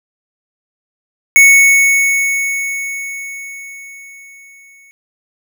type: tone with exponential decay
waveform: square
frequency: 2214 Hz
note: C#7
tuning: 3 cents flat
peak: -3 dBFS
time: 1.36-4.91 s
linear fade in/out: 0 ms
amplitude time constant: 770 ms
effects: none